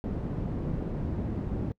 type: low-pass noise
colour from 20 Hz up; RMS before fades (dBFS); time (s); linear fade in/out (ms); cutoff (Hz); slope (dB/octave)
white; -32; 0.04-1.72; 0; 220; 12
effects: noise-tail reverb RT60 0.1 s tail -23 dB re dry